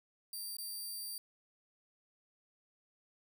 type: tone with dropouts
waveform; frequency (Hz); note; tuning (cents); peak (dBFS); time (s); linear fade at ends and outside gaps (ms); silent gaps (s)
10% pulse; 4699; D8; 0; -34; 0.33-1.18; 2; 0.568-0.584
effects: 12-bit